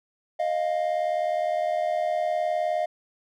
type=tone pair together; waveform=triangle; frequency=621.5 / 701 Hz; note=D#5 / F5; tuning=-2 / +6 cents; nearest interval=major second; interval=208 cents; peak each=-24 dBFS; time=0.39-2.86 s; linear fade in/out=10 ms; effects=none